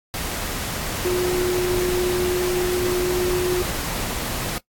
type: tone in noise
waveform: sine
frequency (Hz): 360.8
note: F#4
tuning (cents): -44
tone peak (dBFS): -19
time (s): 1.05-3.62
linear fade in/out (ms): 0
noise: pink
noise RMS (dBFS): -27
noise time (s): 0.14-4.58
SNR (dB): +5
effects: noise-tail reverb RT60 0.1 s tail -19 dB re dry + AAC 64 kbps